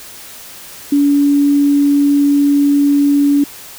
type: tone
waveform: sine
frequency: 285.4 Hz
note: D4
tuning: 49 cents flat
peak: -8 dBFS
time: 0.92-3.44 s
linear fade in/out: 5 ms
effects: white hiss -34 dBFS RMS until 3.78 s